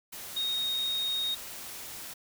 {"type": "tone in noise", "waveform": "sine", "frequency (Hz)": 3729, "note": "A#7", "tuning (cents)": 0, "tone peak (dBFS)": -28, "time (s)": [0.36, 1.35], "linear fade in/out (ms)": 10, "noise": "white", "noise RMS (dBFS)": -42, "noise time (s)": [0.12, 2.14], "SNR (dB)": 11, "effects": []}